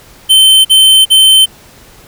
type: tone bursts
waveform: square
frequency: 3089 Hz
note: G7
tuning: 26 cents flat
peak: -3 dBFS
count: 3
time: 0.29-1.46 s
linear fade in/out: 20 ms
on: 360 ms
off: 45 ms
effects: pink hiss -39 dBFS RMS until 2.07 s